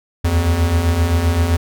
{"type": "beating tone pair", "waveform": "square", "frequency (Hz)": [77.78, 85.48], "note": ["D#2", "F2"], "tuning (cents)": [0, -37], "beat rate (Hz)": 7.7, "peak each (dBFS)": [-21, -15], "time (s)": [0.24, 1.57], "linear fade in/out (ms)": 10, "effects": []}